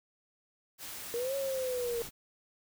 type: noise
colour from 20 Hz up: white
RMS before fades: -43 dBFS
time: 0.78-2.11 s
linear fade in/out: 50 ms
type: linear two-way sweep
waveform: sine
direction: up then down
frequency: 461.9 to 554.4 to 461.9 Hz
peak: -31 dBFS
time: 1.14-2.02 s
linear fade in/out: 0 ms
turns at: 1.35 s
type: noise with exponential growth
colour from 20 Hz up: brown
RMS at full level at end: -46 dBFS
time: 1.35-2.09 s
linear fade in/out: 0 ms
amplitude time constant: 160 ms
effects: none